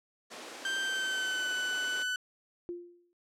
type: high-pass noise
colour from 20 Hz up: pink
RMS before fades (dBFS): -45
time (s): 0.3-2.04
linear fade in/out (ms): 20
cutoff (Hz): 280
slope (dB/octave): 24
type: tone with pitch glide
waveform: 30% pulse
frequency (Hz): 1568 to 1496.3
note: G6 to F#6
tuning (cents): 0 to +19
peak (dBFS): -28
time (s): 0.65-2.16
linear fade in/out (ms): 2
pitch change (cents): -81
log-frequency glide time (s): 0.8-1.52
type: tone with exponential decay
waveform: sine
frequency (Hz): 349.2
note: F4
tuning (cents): 0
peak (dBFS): -33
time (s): 2.69-3.13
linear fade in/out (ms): 0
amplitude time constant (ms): 94
effects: low-pass 8000 Hz 12 dB/octave